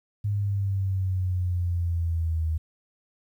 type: exponential sweep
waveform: sine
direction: down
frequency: 103.3 to 78.9 Hz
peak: -23 dBFS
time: 0.24-2.58 s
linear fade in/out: 10 ms
effects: 10-bit